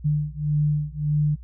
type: beating tone pair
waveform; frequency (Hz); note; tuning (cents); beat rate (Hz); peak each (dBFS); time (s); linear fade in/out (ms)
sine; 148.5 / 150.2; D3 / D3; +20 / +39; 1.7; -23; 0.04-1.36; 20
effects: noise-tail reverb RT60 0.1 s tail -24 dB re dry + added 60 Hz sine -38 dBFS peak until 1.43 s